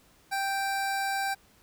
25% pulse tone, 784 Hz, G5, in tune, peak -24 dBFS, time 0.31-1.35 s, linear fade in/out 20 ms, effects pink hiss -61 dBFS RMS until 1.62 s

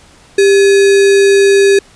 sine tone with sample-and-hold, 395.9 Hz, G4, 17 cents sharp, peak -4 dBFS, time 0.38-1.79 s, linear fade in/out 5 ms, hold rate 2100 Hz, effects pink hiss -43 dBFS RMS until 1.95 s + resampled to 22050 Hz

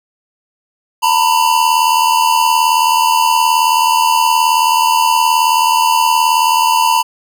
square tone pair together, 908.9 / 987.8 Hz, A#5 / B5, -44 / 0 cents, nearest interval minor second, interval 144 cents, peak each -13 dBFS, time 1.02-7.03 s, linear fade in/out 20 ms, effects none

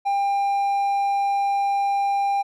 triangle tone, 798 Hz, G5, 31 cents sharp, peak -17 dBFS, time 0.05-2.43 s, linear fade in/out 20 ms, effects none

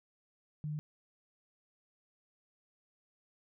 sine tone, 151 Hz, D3, 48 cents sharp, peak -35 dBFS, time 0.64-0.79 s, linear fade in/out 0 ms, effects none

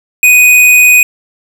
square tone, 2489 Hz, D#7, in tune, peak -3 dBFS, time 0.23-1.03 s, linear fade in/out 2 ms, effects none

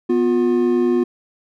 triangle tone pair together, 246.9 / 355.6 Hz, B3 / F4, 0 / +31 cents, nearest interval tritone, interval 631 cents, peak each -16 / -14 dBFS, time 0.09-1.04 s, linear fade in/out 10 ms, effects none

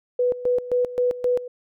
sine tone with tremolo, 493.9 Hz, B4, in tune, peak -17 dBFS, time 0.19-1.48 s, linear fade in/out 5 ms, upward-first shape square, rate 3.8 Hz, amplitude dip 80%, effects none

